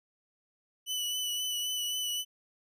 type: tone with vibrato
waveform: sawtooth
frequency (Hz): 2976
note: F#7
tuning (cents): +9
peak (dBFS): -28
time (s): 0.86-2.25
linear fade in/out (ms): 50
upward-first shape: triangle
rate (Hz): 3.8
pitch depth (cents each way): 27
effects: none